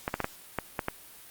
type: clicks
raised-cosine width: 0.5 ms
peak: -13 dBFS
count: 7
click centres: 0.079 / 0.141 / 0.203 / 0.244 / 0.587 / 0.792 / 0.884 s
effects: white hiss -50 dBFS RMS until 1.3 s + Opus 48 kbps